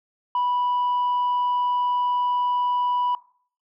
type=tone; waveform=sine; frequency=984 Hz; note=B5; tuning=7 cents flat; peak=-18 dBFS; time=0.35-3.15 s; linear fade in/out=2 ms; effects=noise-tail reverb RT60 0.5 s tail -19 dB re dry + tanh soft clip ceiling -18 dBFS